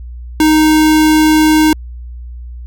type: tone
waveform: square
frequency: 310.3 Hz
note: D#4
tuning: 5 cents flat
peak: -7 dBFS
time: 0.4-1.73 s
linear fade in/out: 2 ms
effects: added 60 Hz sine -25 dBFS peak until 2.66 s